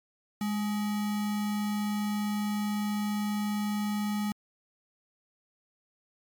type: tone with sample-and-hold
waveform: sine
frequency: 207.7 Hz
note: G#3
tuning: in tune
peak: -27 dBFS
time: 0.41-4.32 s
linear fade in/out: 2 ms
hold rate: 1050 Hz
effects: MP3 96 kbps